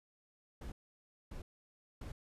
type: noise bursts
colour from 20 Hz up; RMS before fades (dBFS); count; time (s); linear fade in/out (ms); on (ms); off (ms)
brown; -45; 3; 0.61-2.12; 5; 110; 590
effects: resampled to 32000 Hz